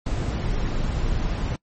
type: noise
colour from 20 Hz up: brown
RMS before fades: -24 dBFS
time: 0.06-1.56 s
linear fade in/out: 5 ms
effects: noise-tail reverb RT60 0.1 s tail -24 dB re dry + MP3 32 kbps